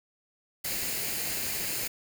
white noise with comb filter, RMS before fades -32 dBFS, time 0.64-1.88 s, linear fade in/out 10 ms, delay 0.43 ms, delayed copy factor +0.5, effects none

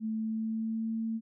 sine tone with pitch glide, 219.8 to 224.4 Hz, A3 to A3, -2 to +34 cents, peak -30 dBFS, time 0-1.21 s, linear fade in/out 50 ms, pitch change +36 cents, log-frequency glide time 0.13-0.93 s, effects none

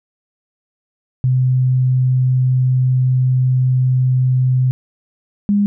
sine tone pair in turn, 128.2 / 203.5 Hz, C3 / G#3, -35 / -35 cents, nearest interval minor sixth, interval 800 cents, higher second, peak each -11 dBFS, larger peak neither, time 1.24-4.71 / 5.49-5.66 s, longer first, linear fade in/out 0 ms, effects none

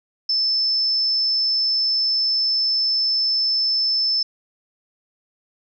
sine tone, 5270 Hz, E8, 1 cent flat, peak -17 dBFS, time 0.29-4.23 s, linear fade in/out 5 ms, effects none

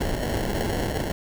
pink noise with sample-and-hold, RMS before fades -26 dBFS, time 0-1.12 s, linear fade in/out 5 ms, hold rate 1225 Hz, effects none

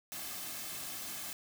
white noise with comb filter, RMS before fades -42 dBFS, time 0.12-1.33 s, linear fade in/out 0 ms, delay 2.1 ms, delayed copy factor -0.55, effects none

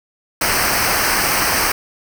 pink noise with comb filter, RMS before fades -17 dBFS, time 0.41-1.72 s, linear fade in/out 5 ms, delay 0.28 ms, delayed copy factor -0.75, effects none

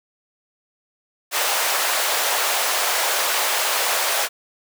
pink high-pass noise, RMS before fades -21 dBFS, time 1.31-4.29 s, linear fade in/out 50 ms, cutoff 570 Hz, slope 24 dB/octave, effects none

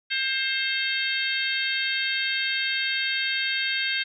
harmonic tone with a mistuned harmonic, 530 Hz, C5, 22 cents sharp, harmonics 3 / 4 / 5 / 6 / 7 / 8, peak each -29 / -30 / -31 / -32 / -32 / -33 dBFS, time 0.1-4.04 s, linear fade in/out 20 ms, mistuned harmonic 8, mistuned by +64 cents, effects none

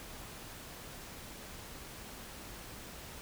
silence, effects pink hiss -48 dBFS RMS until 3.21 s

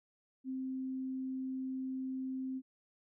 sine tone, 261.6 Hz, C4, in tune, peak -36 dBFS, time 0.44-2.62 s, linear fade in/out 50 ms, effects none

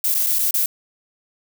violet noise with dropouts, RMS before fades -19 dBFS, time 0.04-0.66 s, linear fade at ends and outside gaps 2 ms, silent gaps 0.143-0.148 / 0.264-0.268 / 0.387-0.391 / 0.509-0.541 s, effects none

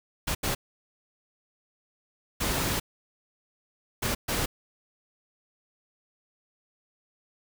pink noise bursts at uneven times, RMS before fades -28 dBFS, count 5, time 0.27-0.35 / 0.43-0.55 / 2.4-2.8 / 4.02-4.15 / 4.28-4.46 s, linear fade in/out 10 ms, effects none

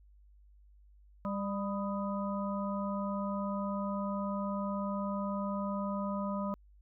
harmonic tone with a mistuned harmonic, 199.1 Hz, G3, 27 cents sharp, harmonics 1 / 3 / 5 / 6, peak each -34 / -39 / -41 / -42 dBFS, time 1.25-6.54 s, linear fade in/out 0 ms, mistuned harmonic 6, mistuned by +73 cents, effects added 50 Hz sine -57 dBFS peak until 6.81 s

